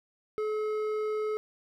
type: tone with hard clipping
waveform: sine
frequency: 428.6 Hz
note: A4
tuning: 45 cents flat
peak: -30 dBFS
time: 0.38-1.37 s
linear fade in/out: 0 ms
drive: 8 dB
effects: none